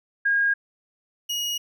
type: tone pair in turn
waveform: sine / 30% pulse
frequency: 1628 / 2888 Hz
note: G#6 / F#7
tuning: -35 / -43 cents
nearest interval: minor seventh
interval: 992 cents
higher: second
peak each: -18 / -22 dBFS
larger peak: first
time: 0.25-0.54 / 1.29-1.58 s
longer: neither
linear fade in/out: 10 ms
effects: none